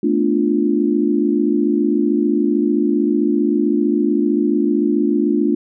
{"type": "chord", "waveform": "sine", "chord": "B half-diminished seventh", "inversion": "third", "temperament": "equal", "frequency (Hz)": [220, 246.9, 293.7, 349.2], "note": ["A3", "B3", "D4", "F4"], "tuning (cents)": [0, 0, 0, 0], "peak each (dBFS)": [-19, -23, -17, -19], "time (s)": [0.03, 5.55], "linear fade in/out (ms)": 5, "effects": []}